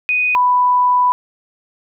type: tone pair in turn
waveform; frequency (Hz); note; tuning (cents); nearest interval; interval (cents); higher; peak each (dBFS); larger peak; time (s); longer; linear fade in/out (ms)
sine; 2489 / 991.2; D#7 / B5; 0 / +6; octave + major third; 1594; first; -13 / -10; second; 0.09-0.35 / 0.35-1.12; second; 0
effects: none